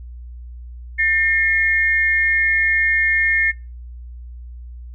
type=tone pair together; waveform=sine; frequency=1800.5 / 2143 Hz; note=A6 / C7; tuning=+39 / +41 cents; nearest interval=minor third; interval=302 cents; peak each=-17 dBFS; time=0.98-3.52 s; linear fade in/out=20 ms; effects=noise-tail reverb RT60 0.3 s tail -25 dB re dry + added 60 Hz sine -32 dBFS peak until 4.94 s